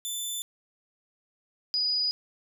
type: tone pair in turn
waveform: 15% pulse / sine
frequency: 3520 / 4937 Hz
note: A7 / D#8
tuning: 0 / -14 cents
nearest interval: tritone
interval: 586 cents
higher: second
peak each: -24 dBFS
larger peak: neither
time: 0.05-0.42 / 1.74-2.11 s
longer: neither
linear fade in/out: 0 ms
effects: none